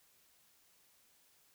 silence, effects white hiss -69 dBFS RMS until 1.54 s

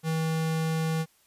square tone, 160.6 Hz, E3, 45 cents flat, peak -26 dBFS, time 0.03-1.06 s, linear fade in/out 50 ms, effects white hiss -64 dBFS RMS until 1.26 s + resampled to 32000 Hz

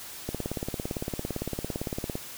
click train, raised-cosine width 2 ms, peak -17 dBFS, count 34, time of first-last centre 0.29-2.154 s, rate 17.7 Hz, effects white hiss -42 dBFS RMS until 2.37 s

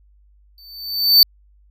square tone with exponential growth, 4551 Hz, C#8, 45 cents sharp, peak -5 dBFS, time 0.58-1.23 s, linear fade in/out 1 ms, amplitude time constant 140 ms, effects added 50 Hz sine -50 dBFS peak until 1.7 s

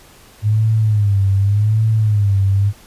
sine tone with vibrato, 103.83 Hz, G#2, in tune, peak -11 dBFS, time 0.42-2.73 s, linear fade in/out 50 ms, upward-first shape sine, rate 0.86 Hz, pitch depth 110 cents each way, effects pink hiss -45 dBFS RMS until 2.86 s + resampled to 32000 Hz

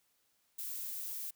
violet noise, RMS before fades -41 dBFS, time 0.58-1.31 s, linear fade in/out 10 ms, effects white hiss -75 dBFS RMS until 1.35 s

